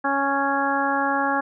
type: harmonic tone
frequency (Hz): 277.2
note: C#4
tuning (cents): 0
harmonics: 1 / 2 / 3 / 4 / 5 / 6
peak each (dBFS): -27 / -29 / -24 / -27 / -28 / -27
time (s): 0.04-1.41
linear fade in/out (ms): 10
effects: none